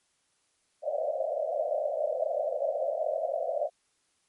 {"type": "band-pass noise", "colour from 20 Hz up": "white", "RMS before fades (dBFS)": -30, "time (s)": [0.82, 3.7], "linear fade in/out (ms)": 50, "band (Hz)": [530, 680], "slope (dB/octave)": 96, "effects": ["white hiss -72 dBFS RMS until 4.28 s", "MP3 48 kbps"]}